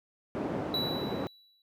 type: band-pass noise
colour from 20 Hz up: white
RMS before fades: -34 dBFS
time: 0.35-1.27 s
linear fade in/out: 0 ms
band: 130 to 490 Hz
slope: 12 dB/octave
type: tone with exponential decay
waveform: triangle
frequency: 3933 Hz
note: B7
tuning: 8 cents flat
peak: -26 dBFS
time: 0.74-1.62 s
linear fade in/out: 2 ms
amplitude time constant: 190 ms
effects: none